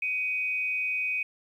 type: tone pair together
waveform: sine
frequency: 2270 / 2500 Hz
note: C#7 / D#7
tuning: +41 / +8 cents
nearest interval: major second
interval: 167 cents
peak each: -34 / -27 dBFS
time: 0.02-1.23 s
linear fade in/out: 5 ms
effects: 10-bit